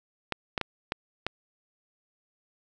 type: clicks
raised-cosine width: 0.3 ms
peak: -12 dBFS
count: 5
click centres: 0.323 / 0.578 / 0.613 / 0.921 / 1.266 s
effects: none